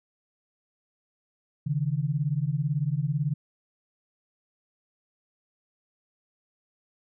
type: beating tone pair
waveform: sine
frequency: 137.7 / 155.7 Hz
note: C#3 / D#3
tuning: -11 / +2 cents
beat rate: 18 Hz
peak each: -27 dBFS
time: 1.66-3.34 s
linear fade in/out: 10 ms
effects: none